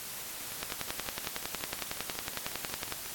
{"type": "two click trains", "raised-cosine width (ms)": 0.2, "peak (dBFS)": [-23, -15], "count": [15, 26], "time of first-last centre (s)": [[0.52, 3.061], [0.63, 2.924]], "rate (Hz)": [5.51, 10.9], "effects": ["white hiss -41 dBFS RMS until 3.14 s", "AAC 64 kbps"]}